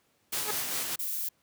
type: noise with tremolo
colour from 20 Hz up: white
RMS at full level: -31 dBFS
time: 0.32-0.96 s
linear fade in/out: 10 ms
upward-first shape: sine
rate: 5 Hz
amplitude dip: 35%
type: tone with exponential growth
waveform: 15% pulse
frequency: 423.5 Hz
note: G#4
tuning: 34 cents sharp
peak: -22 dBFS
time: 0.39-0.51 s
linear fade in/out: 5 ms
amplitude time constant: 25 ms
type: noise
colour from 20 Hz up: violet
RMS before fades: -33 dBFS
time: 0.99-1.29 s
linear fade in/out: 5 ms
effects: pink hiss -70 dBFS RMS until 1.42 s + high-pass 100 Hz 12 dB/octave